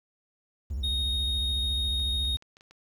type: tone with vibrato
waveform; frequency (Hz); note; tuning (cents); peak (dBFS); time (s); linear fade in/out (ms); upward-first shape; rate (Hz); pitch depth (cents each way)
triangle; 67.1; C2; +44; -27; 0.7-2.37; 10; square; 14; 190
type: tone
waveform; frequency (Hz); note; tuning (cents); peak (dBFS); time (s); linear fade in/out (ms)
triangle; 3723; A#7; -3; -26; 0.83-2.37; 10
type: clicks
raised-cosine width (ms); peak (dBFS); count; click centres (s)
0.2; -36; 7; 1.999 / 2.251 / 2.371 / 2.424 / 2.569 / 2.609 / 2.71
effects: 10-bit